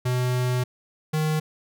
square tone pair in turn, 125.4 / 155.14 Hz, B2 / D#3, +27 / -5 cents, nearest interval major third, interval 368 cents, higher second, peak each -22 dBFS, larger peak neither, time 0.05-0.64 / 1.13-1.4 s, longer first, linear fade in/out 10 ms, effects none

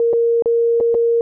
sine tone with dropouts, 465.9 Hz, A#4, 1 cent flat, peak -12 dBFS, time 0-1.21 s, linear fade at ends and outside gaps 1 ms, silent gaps 0.13-0.134 / 0.423-0.458 / 0.802-0.808 / 0.944-0.949 s, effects none

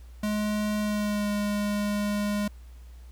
square tone with pitch glide, 210.5 to 206.2 Hz, G#3 to G#3, +24 to -12 cents, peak -26 dBFS, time 0.23-2.48 s, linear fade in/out 5 ms, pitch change -36 cents, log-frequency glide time 0.8-1.3 s, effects added 60 Hz sine -43 dBFS peak until 3.11 s + pink hiss -61 dBFS RMS until 3.11 s

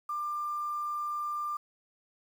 sine tone with quantisation, 1192 Hz, D6, 25 cents sharp, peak -31 dBFS, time 0.09-1.57 s, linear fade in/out 5 ms, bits 9, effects none

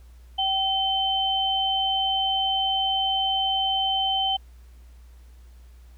sine tone pair together, 770 / 3080 Hz, G5 / G7, -31 / -31 cents, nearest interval 2 octaves, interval 2400 cents, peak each -25 / -23 dBFS, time 0.38-4.37 s, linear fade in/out 10 ms, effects added 60 Hz sine -45 dBFS peak until 5.97 s + pink hiss -62 dBFS RMS until 5.97 s

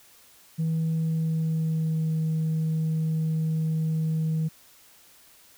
sine tone with pitch glide, 161.5 to 158.91 Hz, E3 to D#3, -35 to +37 cents, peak -21 dBFS, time 0.58-4.49 s, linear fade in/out 20 ms, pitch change -28 cents, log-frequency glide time 0.88-2.13 s, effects tanh soft clip ceiling -21 dBFS + white hiss -55 dBFS RMS until 5.57 s

